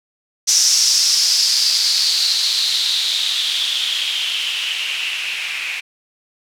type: noise with low-pass filter sweep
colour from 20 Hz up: violet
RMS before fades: -18 dBFS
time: 0.47-5.81 s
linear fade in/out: 20 ms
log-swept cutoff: 5800 to 2400 Hz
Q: 5.4
effects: none